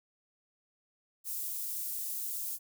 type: high-pass noise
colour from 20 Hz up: white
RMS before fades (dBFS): -37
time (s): 1.24-2.59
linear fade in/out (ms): 50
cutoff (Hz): 9700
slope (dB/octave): 12
effects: none